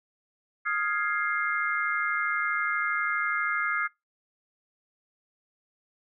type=chord; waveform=sine; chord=F minor seventh; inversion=third; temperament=equal with one note detuned; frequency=1244.5 / 1396.9 / 1661.2 / 2109 Hz; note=Eb6 / F6 / Ab6 / C7; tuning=0 / 0 / 0 / +13 cents; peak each=-31 dBFS; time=0.65-3.88 s; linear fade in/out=20 ms; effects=noise-tail reverb RT60 0.2 s tail -23 dB re dry